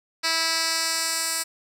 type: tone with band-pass filter sweep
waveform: 10% pulse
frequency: 326.6 Hz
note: E4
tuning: 16 cents flat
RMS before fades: -25 dBFS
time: 0.23-1.44 s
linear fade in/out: 20 ms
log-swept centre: 4400 to 8700 Hz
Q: 1.3
effects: none